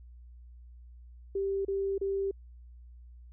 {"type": "tone bursts", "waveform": "sine", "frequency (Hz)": 392, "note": "G4", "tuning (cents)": 0, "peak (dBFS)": -28, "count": 3, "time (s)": [1.35, 2.312], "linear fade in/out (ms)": 5, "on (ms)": 300, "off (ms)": 31, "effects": ["added 60 Hz sine -48 dBFS peak until 3.32 s"]}